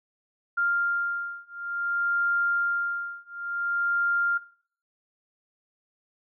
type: beating tone pair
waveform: sine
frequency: 1396.9 / 1397.46 Hz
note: F6 / F6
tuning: 0 / +1 cents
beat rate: 0.56 Hz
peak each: -28 dBFS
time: 0.57-4.38 s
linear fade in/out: 10 ms
effects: noise-tail reverb RT60 0.5 s tail -17 dB re dry